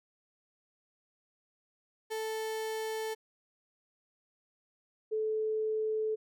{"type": "tone pair in turn", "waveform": ["35% pulse", "sine"], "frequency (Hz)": [440, 434.9], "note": ["A4", "A4"], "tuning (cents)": [0, -20], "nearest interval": "unison", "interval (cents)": 20, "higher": "first", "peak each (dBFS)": [-32, -29], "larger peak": "second", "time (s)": [[2.1, 3.15], [5.11, 6.16]], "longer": "neither", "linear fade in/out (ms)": 20, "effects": []}